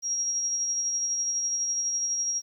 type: tone with tremolo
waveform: sine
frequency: 5640 Hz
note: F8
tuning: 16 cents sharp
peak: -24 dBFS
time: 0.02-2.42 s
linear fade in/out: 50 ms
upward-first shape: sine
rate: 12 Hz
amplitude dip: 30%
effects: 10-bit